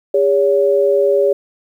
sine tone pair together, 405 / 565 Hz, G#4 / C#5, -43 / +33 cents, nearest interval tritone, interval 576 cents, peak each -13 dBFS, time 0.14-1.33 s, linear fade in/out 5 ms, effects 8-bit

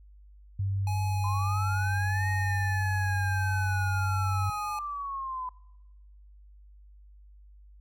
sine tone with pitch glide, 98 to 96.43 Hz, G2 to G2, 0 to -28 cents, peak -26 dBFS, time 0.59-4.5 s, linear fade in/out 5 ms, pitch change -28 cents, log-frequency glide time 1.19-3.35 s
square tone with vibrato, 837 Hz, G#5, 13 cents sharp, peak -35 dBFS, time 0.87-4.79 s, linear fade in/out 2 ms, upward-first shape sine, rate 1.6 Hz, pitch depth 16 cents each way
sine linear two-way sweep, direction up then down, 1002 to 1864.7 to 1002 Hz, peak -32 dBFS, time 1.24-5.49 s, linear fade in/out 2 ms, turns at 2.29 s
effects noise-tail reverb RT60 1.0 s tail -24 dB re dry + added 50 Hz sine -50 dBFS peak until 7.8 s

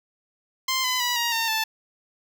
10% pulse tone with pitch steps, 1046.5 / 1010.9 / 976.4 / 943.2 / 911 / 880 Hz, C6 / B5 / B5 / A#5 / A#5 / A5, 0 / +40 / -20 / +20 / -40 / 0 cents, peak -14 dBFS, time 0.68-1.64 s, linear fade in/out 5 ms, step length 160 ms, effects none

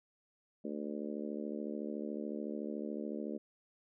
harmonic tone, 73.8 Hz, D2, 9 cents sharp, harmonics 3 / 4 / 5 / 6 / 7 / 8, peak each -41 / -43 / -45 / -47 / -48 / -49 dBFS, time 0.64-3.38 s, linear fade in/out 10 ms, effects none

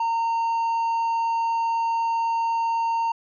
triangle tone, 918 Hz, A#5, 27 cents flat, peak -19 dBFS, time 0-3.12 s, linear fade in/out 5 ms, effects resampled to 16000 Hz

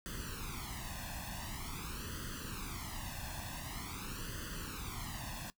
pink noise with flanger, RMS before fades -43 dBFS, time 0.06-5.5 s, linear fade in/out 0 ms, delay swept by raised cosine 0.64 to 1.16 ms, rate 0.46 Hz, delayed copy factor +0.9, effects noise-tail reverb RT60 0.1 s tail -20 dB re dry

